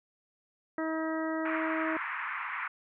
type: harmonic tone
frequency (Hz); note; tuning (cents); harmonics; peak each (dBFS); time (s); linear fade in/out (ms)
319.3; D#4; +45; 1 / 2 / 3 / 4 / 5 / 6; -32 / -36 / -42 / -40 / -43 / -42; 0.78-1.97; 2
type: band-pass noise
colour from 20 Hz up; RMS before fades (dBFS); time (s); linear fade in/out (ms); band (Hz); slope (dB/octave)
pink; -36; 1.45-2.68; 5; 1000 to 2300; 48
effects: none